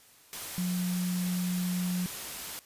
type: tone in noise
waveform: sine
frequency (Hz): 180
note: F#3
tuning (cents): -47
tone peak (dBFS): -28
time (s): 0.58-2.06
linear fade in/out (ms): 0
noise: white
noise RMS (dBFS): -39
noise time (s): 0.33-2.59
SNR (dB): +8
effects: white hiss -58 dBFS RMS until 2.65 s + resampled to 32000 Hz